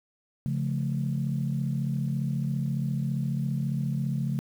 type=chord; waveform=sine; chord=Db augmented; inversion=none; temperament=just; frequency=138.59 / 173.24 / 216.5 Hz; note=Db3 / F3 / A3; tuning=0 / -14 / -28 cents; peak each=-27 / -32 / -32 dBFS; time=0.46-4.39 s; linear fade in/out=0 ms; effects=tanh soft clip ceiling -17 dBFS + 9-bit